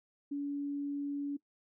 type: tone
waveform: sine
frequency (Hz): 284.8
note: C#4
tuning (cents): +47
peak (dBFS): -33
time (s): 0.31-1.37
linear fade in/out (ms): 10
effects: noise-tail reverb RT60 0.1 s tail -20 dB re dry